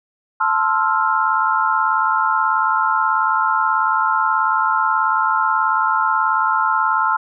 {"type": "chord", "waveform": "sine", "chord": "F major seventh", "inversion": "first", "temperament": "equal", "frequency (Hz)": [880, 1046.5, 1318.5, 1396.9], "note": ["A5", "C6", "E6", "F6"], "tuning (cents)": [0, 0, 0, 0], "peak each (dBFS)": -20, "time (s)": [0.4, 7.17], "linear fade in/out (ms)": 10, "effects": []}